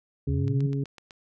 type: harmonic tone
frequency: 138.59 Hz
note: C#3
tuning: in tune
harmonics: 1 / 2 / 3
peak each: -26 / -32 / -36 dBFS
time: 0.27-0.84 s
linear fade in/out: 5 ms
type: exponential sweep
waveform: sine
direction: up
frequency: 73.42 to 155.8 Hz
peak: -26 dBFS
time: 0.28-0.67 s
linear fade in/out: 10 ms
type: click train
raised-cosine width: 0.2 ms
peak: -28 dBFS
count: 6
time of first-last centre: 0.48-1.108 s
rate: 7.96 Hz
effects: none